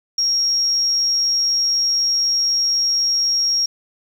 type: tone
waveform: sine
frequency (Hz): 5588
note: F8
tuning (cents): 0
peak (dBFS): -15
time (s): 0.18-3.66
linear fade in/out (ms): 5
effects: 7-bit